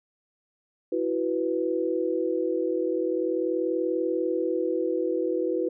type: chord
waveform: sine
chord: E suspended second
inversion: none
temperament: equal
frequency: 329.6 / 370 / 493.9 Hz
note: E4 / F#4 / B4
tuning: 0 / 0 / 0 cents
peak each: -28 dBFS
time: 0.92-5.69 s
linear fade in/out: 5 ms
effects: none